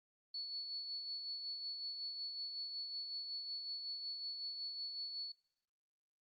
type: tone with tremolo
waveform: sine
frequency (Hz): 4422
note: C#8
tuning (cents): -5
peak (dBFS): -40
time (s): 0.34-5.32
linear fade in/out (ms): 5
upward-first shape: sine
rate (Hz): 5.4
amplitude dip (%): 40
effects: noise-tail reverb RT60 0.7 s tail -23 dB re dry + Opus 48 kbps